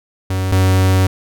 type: tone pair in turn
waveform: 45% pulse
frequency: 94.1 / 94.1 Hz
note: F#2 / F#2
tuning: +30 / +30 cents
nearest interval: unison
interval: 0 cents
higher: neither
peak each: -16 / -10 dBFS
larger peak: second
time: 0.3-0.52 / 0.52-1.07 s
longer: second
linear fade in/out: 5 ms
effects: none